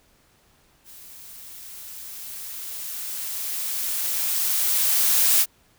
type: noise with level ramp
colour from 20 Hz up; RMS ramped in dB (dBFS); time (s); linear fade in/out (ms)
blue; -45 to -17; 0.84-5.46; 50
effects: pink hiss -60 dBFS RMS until 5.78 s